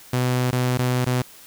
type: tone with dropouts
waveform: sawtooth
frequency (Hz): 125.6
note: B2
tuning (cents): +30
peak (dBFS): -15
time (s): 0.13-1.22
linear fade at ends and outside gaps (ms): 5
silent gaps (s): 0.51-0.526 / 0.775-0.788 / 1.048-1.064
effects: white hiss -46 dBFS RMS until 1.46 s